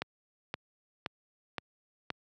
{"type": "click train", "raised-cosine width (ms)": 0.3, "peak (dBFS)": -17, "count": 5, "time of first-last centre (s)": [0.02, 2.103], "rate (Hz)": 1.92, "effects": ["high-pass 100 Hz 12 dB/octave"]}